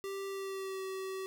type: tone with pitch glide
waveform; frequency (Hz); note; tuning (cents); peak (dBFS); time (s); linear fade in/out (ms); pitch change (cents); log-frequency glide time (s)
square; 392 to 381.5; G4 to G4; 0 to -47; -38; 0.04-1.26; 0; -47; 0.27-0.83
effects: none